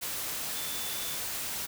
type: tone in noise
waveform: sine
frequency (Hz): 3512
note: A7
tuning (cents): -4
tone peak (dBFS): -42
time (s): 0.54-1.17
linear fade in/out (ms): 20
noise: white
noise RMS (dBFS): -35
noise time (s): 0.01-1.67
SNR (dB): -10
effects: none